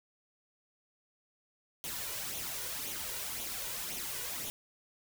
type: noise with flanger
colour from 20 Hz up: white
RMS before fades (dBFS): -39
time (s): 1.84-4.5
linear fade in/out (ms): 0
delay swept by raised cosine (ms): 0.3 to 2.1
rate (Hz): 1.9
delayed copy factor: +0.55
effects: none